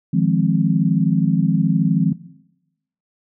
sine chord, F minor seventh, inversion third, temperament equal, 155.56 / 174.61 / 207.7 / 261.6 Hz, Eb3 / F3 / Ab3 / C4, 0 / 0 / 0 / 0 cents, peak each -19 / -17 / -20 / -22 dBFS, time 0.13-2.13 s, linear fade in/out 10 ms, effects noise-tail reverb RT60 0.9 s tail -18 dB re dry

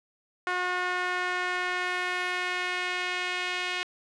sawtooth tone with band-pass filter sweep, 361.5 Hz, F#4, 40 cents flat, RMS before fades -30 dBFS, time 0.47-3.83 s, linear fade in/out 0 ms, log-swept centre 1500 to 2600 Hz, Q 1.7, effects resampled to 22050 Hz + 9-bit

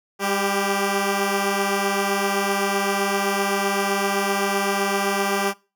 10% pulse tone pair together, 199.89 / 392 Hz, G3 / G4, +34 / 0 cents, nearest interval octave, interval 1166 cents, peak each -15 dBFS, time 0.19-5.54 s, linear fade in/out 50 ms, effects noise-tail reverb RT60 0.3 s tail -21 dB re dry

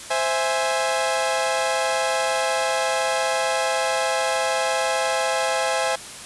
sawtooth chord, C augmented, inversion none, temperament equal, 523.3 / 659.3 / 830.6 Hz, C5 / E5 / G#5, 0 / 0 / 0 cents, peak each -21 dBFS, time 0.1-5.96 s, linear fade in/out 10 ms, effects white hiss -37 dBFS RMS until 6.25 s + resampled to 24000 Hz

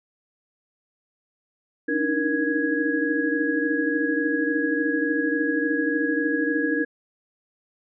sine tone cluster, 283.4 / 306.9 / 319.9 / 472.1 / 1662 Hz, C#4 / D#4 / D#4 / A#4 / G#6, +38 / -24 / +48 / +22 / +1 cents, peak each -27 / -26 / -30 / -28 / -26 dBFS, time 1.88-6.85 s, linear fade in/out 10 ms, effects none

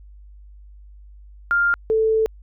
sine tone pair in turn, 1400 / 441 Hz, F6 / A4, +4 / +4 cents, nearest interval octave + minor sixth, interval 2000 cents, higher first, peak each -15 / -15 dBFS, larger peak neither, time 1.51-1.74 / 1.9-2.26 s, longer second, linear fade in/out 0 ms, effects added 50 Hz sine -41 dBFS peak until 2.42 s

